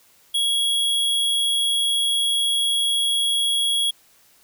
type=tone; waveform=square; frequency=3322 Hz; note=G#7; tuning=in tune; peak=-19 dBFS; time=0.34-3.91 s; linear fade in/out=10 ms; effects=white hiss -56 dBFS RMS until 4.43 s